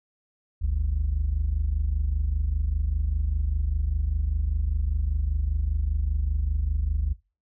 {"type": "tone pair together", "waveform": "sine", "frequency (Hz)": [49.64, 74.7], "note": ["G1", "D2"], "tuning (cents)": [22, 30], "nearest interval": "perfect fifth", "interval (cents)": 708, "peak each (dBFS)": -23, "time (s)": [0.61, 7.14], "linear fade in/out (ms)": 20, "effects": ["noise-tail reverb RT60 0.3 s tail -23 dB re dry", "tanh soft clip ceiling -18 dBFS"]}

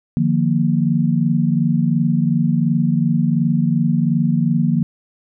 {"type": "chord", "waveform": "sine", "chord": "Eb suspended second", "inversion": "none", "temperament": "equal with one note detuned", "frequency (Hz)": [151.83, 174.61, 233.1], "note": ["Eb3", "F3", "Bb3"], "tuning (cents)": [-42, 0, 0], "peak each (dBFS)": -18, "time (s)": [0.17, 4.83], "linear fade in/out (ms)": 0, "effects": []}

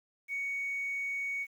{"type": "tone", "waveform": "sine", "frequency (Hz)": 2232, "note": "C#7", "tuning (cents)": 11, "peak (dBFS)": -31, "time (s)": [0.28, 1.47], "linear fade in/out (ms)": 50, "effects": ["tanh soft clip ceiling -28 dBFS", "10-bit"]}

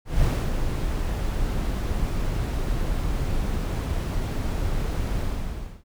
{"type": "noise with ADSR envelope", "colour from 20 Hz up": "brown", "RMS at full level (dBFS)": -20, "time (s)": [0.05, 5.84], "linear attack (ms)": 180, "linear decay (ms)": 280, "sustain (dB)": -5, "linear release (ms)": 640, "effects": []}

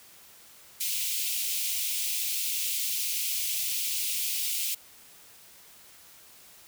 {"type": "high-pass noise", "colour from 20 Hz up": "white", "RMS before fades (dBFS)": -30, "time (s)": [0.8, 4.75], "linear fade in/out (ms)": 10, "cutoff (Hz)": 2300, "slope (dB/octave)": 48, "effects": ["white hiss -53 dBFS RMS until 6.67 s"]}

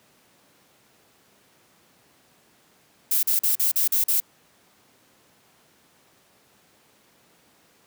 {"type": "noise bursts", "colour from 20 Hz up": "violet", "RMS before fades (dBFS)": -21, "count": 7, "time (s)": [3.11, 4.202], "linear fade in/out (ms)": 5, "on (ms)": 120, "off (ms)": 42, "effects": ["pink hiss -59 dBFS RMS until 7.86 s", "high-pass 150 Hz 12 dB/octave"]}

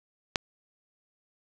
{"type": "click", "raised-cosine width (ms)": 0.2, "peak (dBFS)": -7, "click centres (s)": 0.358, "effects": []}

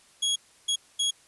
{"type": "tone bursts at uneven times", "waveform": "sawtooth", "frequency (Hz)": 3322, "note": "G#7", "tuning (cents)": 0, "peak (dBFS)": -20, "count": 3, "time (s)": [[0.22, 0.36], [0.68, 0.76], [0.99, 1.11]], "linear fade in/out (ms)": 10, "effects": ["white hiss -58 dBFS RMS until 1.27 s", "resampled to 24000 Hz"]}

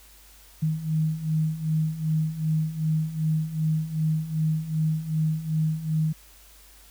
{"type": "beating tone pair", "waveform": "sine", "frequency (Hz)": [155.2, 157.8], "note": ["D#3", "D#3"], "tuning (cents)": [-4, 25], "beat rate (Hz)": 2.6, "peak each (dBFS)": [-28, -24], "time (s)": [0.62, 6.13], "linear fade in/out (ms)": 10, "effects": ["added 50 Hz sine -53 dBFS peak until 6.9 s", "white hiss -53 dBFS RMS until 6.9 s"]}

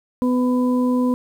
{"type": "harmonic tone", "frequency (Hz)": 250, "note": "B3", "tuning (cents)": 21, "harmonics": [1, 2, 4], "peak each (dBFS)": [-16, -25, -29], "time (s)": [0.22, 1.14], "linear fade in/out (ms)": 0, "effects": ["8-bit"]}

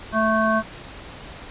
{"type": "harmonic tone", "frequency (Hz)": 220, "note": "A3", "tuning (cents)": 0, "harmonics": [1, 3, 5, 7], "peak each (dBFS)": [-22, -22, -22, -24], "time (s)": [0.12, 0.63], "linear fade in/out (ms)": 50, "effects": ["pink hiss -39 dBFS RMS until 1.5 s", "resampled to 8000 Hz"]}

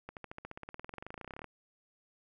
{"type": "accelerating click train", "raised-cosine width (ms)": 0.5, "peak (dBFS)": -28, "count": 30, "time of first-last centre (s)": [0.09, 1.443], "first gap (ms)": 78, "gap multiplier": 0.96, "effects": []}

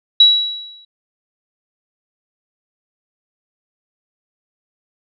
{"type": "tone with exponential decay", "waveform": "sine", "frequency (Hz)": 3900, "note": "B7", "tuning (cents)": -23, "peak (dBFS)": -3, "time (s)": [0.2, 0.85], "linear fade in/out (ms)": 5, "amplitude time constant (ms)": 140, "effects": []}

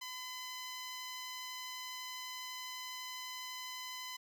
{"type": "tone", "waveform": "10% pulse", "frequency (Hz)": 1014, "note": "B5", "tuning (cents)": 45, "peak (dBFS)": -34, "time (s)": [0.01, 4.17], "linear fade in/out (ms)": 10, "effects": []}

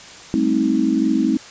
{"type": "chord", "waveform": "sine", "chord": "A half-diminished seventh", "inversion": "third", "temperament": "just", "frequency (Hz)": [198, 220, 264, 316.8], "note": ["G3", "A3", "C4", "Eb4"], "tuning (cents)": [18, 0, 16, 31], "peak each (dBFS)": [-24, -21, -19, -19], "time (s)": [0.34, 1.37], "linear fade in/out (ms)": 0, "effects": ["white hiss -39 dBFS RMS until 1.5 s", "resampled to 16000 Hz"]}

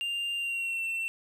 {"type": "tone with pitch glide", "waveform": "triangle", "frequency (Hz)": [2794, 2697], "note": ["F7", "E7"], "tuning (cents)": [0, 39], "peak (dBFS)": -28, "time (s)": [0.01, 1.08], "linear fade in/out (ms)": 0, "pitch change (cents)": -61, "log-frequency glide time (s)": [0.36, 0.83], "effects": []}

